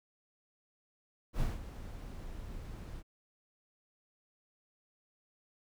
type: noise with ADSR envelope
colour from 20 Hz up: brown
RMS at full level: -32 dBFS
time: 1.33-3.03 s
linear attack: 73 ms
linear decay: 180 ms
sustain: -12 dB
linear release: 38 ms
effects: none